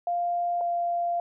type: tone pair in turn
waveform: sine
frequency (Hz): 698 / 692.8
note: F5 / F5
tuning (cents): -1 / -14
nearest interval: unison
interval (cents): 13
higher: first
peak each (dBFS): -24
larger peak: neither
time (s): 0.07-0.61 / 0.61-1.2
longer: second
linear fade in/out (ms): 2
effects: none